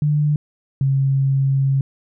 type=tone pair in turn; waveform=sine; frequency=148.7 / 136.05 Hz; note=D3 / C#3; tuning=+22 / -32 cents; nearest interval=major second; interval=154 cents; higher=first; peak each=-14 dBFS; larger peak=neither; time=0.02-0.36 / 0.81-1.81 s; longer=second; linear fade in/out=2 ms; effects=none